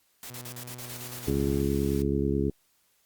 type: noise bursts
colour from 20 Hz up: white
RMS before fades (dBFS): -41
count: 10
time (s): 0.23-1.3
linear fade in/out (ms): 0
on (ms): 71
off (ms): 40
type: tone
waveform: sawtooth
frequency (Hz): 122.9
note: B2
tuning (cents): -8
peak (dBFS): -38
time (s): 0.29-1.63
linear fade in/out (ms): 20
type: noise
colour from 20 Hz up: white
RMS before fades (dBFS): -45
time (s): 0.84-2.02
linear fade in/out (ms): 0
type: harmonic tone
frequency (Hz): 69.3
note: C#2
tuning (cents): 0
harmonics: 1 / 2 / 3 / 4 / 5 / 6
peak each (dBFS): -31 / -31 / -31 / -31 / -31 / -31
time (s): 1.27-2.5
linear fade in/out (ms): 5
effects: white hiss -68 dBFS RMS until 3.05 s + Opus 48 kbps